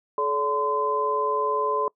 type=tone cluster; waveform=sine; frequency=429.1 / 571 / 1025 Hz; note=A4 / D5 / C6; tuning=-43 / -49 / -36 cents; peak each=-26 / -30 / -24 dBFS; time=0.18-1.88 s; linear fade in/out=2 ms; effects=noise-tail reverb RT60 0.1 s tail -24 dB re dry